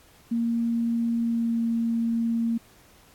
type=tone with pitch glide; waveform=sine; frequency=232.5 to 230.5 Hz; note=A#3 to A#3; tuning=-4 to -19 cents; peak=-22 dBFS; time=0.31-2.58 s; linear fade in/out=10 ms; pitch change=-15 cents; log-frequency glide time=1.17-1.65 s; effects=pink hiss -56 dBFS RMS until 3.14 s + AAC 64 kbps

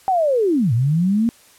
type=linear two-way sweep; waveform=sine; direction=down then up; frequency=784 to 109.1 to 238 Hz; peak=-14 dBFS; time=0.08-1.29 s; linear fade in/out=0 ms; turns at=0.73 s; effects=white hiss -50 dBFS RMS until 1.58 s + low-pass 12000 Hz 12 dB/octave

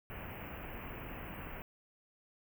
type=band-stop noise; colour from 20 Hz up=pink; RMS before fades=-45 dBFS; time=0.1-1.62 s; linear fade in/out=0 ms; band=2900 to 14000 Hz; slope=96 dB/octave; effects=none

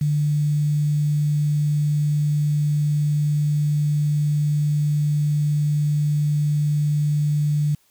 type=tone with quantisation; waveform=sine; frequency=148.4 Hz; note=D3; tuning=18 cents sharp; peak=-17 dBFS; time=0.01-7.75 s; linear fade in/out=5 ms; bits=7; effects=white hiss -61 dBFS RMS until 7.9 s

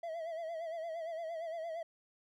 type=tone with vibrato; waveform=triangle; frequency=658 Hz; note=E5; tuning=3 cents flat; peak=-36 dBFS; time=0.03-1.83 s; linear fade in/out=5 ms; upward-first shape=sine; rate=8.7 Hz; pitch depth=71 cents each way; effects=none

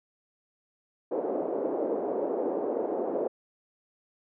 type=band-pass noise; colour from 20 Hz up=white; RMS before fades=-30 dBFS; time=1.11-3.28 s; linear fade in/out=10 ms; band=320 to 550 Hz; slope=24 dB/octave; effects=none

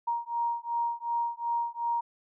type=beating tone pair; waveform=sine; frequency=938 / 940.7 Hz; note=A#5 / A#5; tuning=+11 / +15 cents; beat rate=2.7 Hz; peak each=-31 dBFS; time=0.07-2.01 s; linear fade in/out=10 ms; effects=none

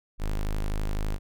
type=tone; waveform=square; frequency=25.96 Hz; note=G#0; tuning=in tune; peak=-26 dBFS; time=0.18-1.19 s; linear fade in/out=50 ms; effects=none

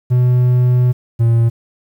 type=tone pair in turn; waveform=triangle; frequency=124.5 / 115.86 Hz; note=B2 / A#2; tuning=+14 / -10 cents; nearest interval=minor second; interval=124 cents; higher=first; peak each=-7 dBFS; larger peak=neither; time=0.1-0.93 / 1.19-1.5 s; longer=first; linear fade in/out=20 ms; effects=8-bit

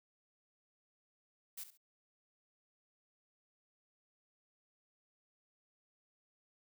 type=noise with echo; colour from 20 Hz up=blue; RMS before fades=-45 dBFS; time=1.57-1.64 s; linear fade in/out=10 ms; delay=68 ms; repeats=2; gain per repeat=-12 dB; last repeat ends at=1.776 s; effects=none

